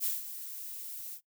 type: noise with ADSR envelope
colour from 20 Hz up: violet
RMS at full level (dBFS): -30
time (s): 0-1.21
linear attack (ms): 42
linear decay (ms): 170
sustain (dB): -12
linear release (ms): 78
effects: noise-tail reverb RT60 0.1 s tail -19 dB re dry